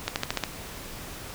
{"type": "accelerating click train", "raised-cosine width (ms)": 0.2, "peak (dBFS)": -8, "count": 6, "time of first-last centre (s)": [0.08, 0.437], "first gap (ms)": 79, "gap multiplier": 0.95, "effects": ["pink hiss -40 dBFS RMS until 1.34 s"]}